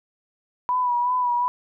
sine tone with vibrato, 983 Hz, B5, 8 cents flat, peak -19 dBFS, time 0.69-1.48 s, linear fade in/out 0 ms, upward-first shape sine, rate 2.7 Hz, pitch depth 39 cents each way, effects none

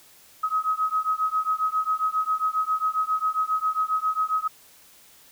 sine beating tone pair, 1267 / 1274.4 Hz, D#6 / D#6, +31 / +41 cents, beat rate 7.4 Hz, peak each -25 dBFS, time 0.43-4.48 s, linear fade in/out 10 ms, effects white hiss -53 dBFS RMS until 5.31 s

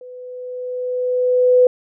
sine tone with level ramp, 500 Hz, B4, 21 cents sharp, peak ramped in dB -34 to -7 dBFS, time 0.01-1.67 s, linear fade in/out 2 ms, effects none

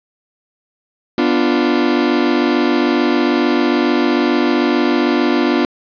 40% pulse chord, B diminished, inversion none, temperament equal, 246.9 / 293.7 / 349.2 Hz, B3 / D4 / F4, 0 / 0 / 0 cents, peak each -16 dBFS, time 1.18-5.65 s, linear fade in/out 2 ms, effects resampled to 11025 Hz + 7-bit

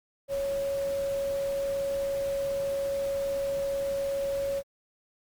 sine tone in noise, 554.4 Hz, C#5, in tune, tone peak -27 dBFS, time 0.28-4.63 s, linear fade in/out 50 ms, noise pink, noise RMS -44 dBFS, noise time 0.28-4.63 s, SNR +14 dB, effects Opus 48 kbps

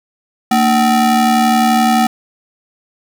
square ring-modulated tone, 263.9 Hz, C4, 15 cents sharp, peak -7 dBFS, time 0.51-2.07 s, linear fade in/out 5 ms, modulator 492 Hz, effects 7-bit

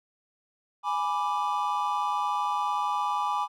triangle chord, G# diminished, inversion none, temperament equal, 830.6 / 987.8 / 1174.7 Hz, G#5 / B5 / D6, 0 / 0 / 0 cents, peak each -28 dBFS, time 0.83-3.48 s, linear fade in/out 50 ms, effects none

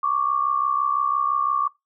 sine tone pair together, 1108.8 / 1174.7 Hz, C#6 / D6, 0 / 0 cents, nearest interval minor second, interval 100 cents, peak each -22 dBFS, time 0.03-1.68 s, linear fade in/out 5 ms, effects noise-tail reverb RT60 0.2 s tail -22 dB re dry

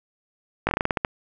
slowing click train, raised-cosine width 0.5 ms, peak -6 dBFS, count 10, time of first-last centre 0.67-1.049 s, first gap 19 ms, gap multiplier 1.19, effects none

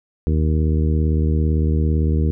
harmonic tone, 77.78 Hz, D#2, in tune, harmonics 1 / 2 / 3 / 4 / 5 / 6, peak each -16 / -22 / -26 / -28 / -30 / -32 dBFS, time 0.27-2.31 s, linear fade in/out 0 ms, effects none

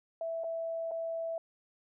sine tone with dropouts, 659.3 Hz, E5, in tune, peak -33 dBFS, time 0.21-1.38 s, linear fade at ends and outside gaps 2 ms, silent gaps 0.437-0.442 / 0.911-0.916 s, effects none

